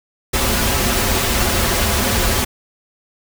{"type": "noise with comb filter", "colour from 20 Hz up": "pink", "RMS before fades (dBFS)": -17, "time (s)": [0.33, 2.45], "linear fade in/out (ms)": 10, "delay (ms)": 6.5, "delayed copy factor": -0.6, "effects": []}